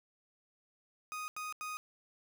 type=tone bursts; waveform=30% pulse; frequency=1244.5 Hz; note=D#6; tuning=in tune; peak=-36 dBFS; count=3; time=1.12-1.77 s; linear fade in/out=0 ms; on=160 ms; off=85 ms; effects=none